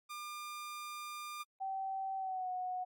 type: tone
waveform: sawtooth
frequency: 1200 Hz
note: D6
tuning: 37 cents sharp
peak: -39 dBFS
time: 0.09-1.44 s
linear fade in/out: 20 ms
type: tone with pitch glide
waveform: sine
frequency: 771 to 734.1 Hz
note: G5 to F#5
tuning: -29 to -14 cents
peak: -36 dBFS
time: 1.6-2.85 s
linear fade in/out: 20 ms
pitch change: -85 cents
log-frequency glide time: 2.17-2.49 s
effects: AAC 64 kbps